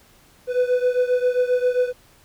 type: beating tone pair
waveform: triangle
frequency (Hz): 495.7 / 503.2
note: B4 / B4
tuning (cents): +6 / +32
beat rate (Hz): 7.5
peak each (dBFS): -17 / -20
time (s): 0.47-1.93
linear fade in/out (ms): 50
effects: pink hiss -54 dBFS RMS until 2.24 s